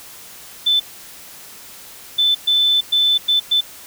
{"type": "tone bursts at uneven times", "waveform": "sine", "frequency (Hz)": 3520, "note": "A7", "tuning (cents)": 0, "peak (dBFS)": -12, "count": 6, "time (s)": [[0.66, 0.8], [2.18, 2.35], [2.47, 2.81], [2.92, 3.18], [3.28, 3.4], [3.51, 3.61]], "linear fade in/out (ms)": 10, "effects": ["white hiss -39 dBFS RMS until 3.86 s"]}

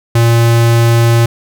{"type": "tone", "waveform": "square", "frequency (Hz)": 116.54, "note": "A#2", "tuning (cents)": 0, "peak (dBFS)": -7, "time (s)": [0.15, 1.26], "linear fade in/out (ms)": 5, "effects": []}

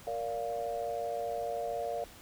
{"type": "chord", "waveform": "sine", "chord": "Bb major", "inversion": "none", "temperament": "equal with one note detuned", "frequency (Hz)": [466.2, 579.6, 698.5], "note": ["Bb4", "D5", "F5"], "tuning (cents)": [0, -23, 0], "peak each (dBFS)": [-38, -37, -36], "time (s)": [0.07, 2.04], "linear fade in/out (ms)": 2, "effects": ["pink hiss -53 dBFS RMS until 2.21 s"]}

